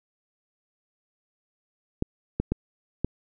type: clicks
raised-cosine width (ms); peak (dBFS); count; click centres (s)
3; -11; 4; 2.024 / 2.4 / 2.52 / 3.046
effects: none